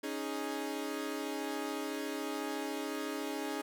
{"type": "chord", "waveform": "sawtooth", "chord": "C# suspended second", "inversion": "none", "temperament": "equal", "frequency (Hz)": [277.2, 311.1, 415.3], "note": ["C#4", "D#4", "G#4"], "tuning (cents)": [0, 0, 0], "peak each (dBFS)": [-36, -36, -37], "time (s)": [0.03, 3.62], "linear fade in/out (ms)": 10, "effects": []}